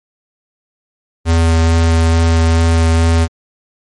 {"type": "tone with vibrato", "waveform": "square", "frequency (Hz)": 82.41, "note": "E2", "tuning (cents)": 0, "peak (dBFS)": -9, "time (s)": [1.25, 3.28], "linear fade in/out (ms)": 50, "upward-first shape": "sine", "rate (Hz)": 2.3, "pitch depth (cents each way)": 10, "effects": ["MP3 48 kbps"]}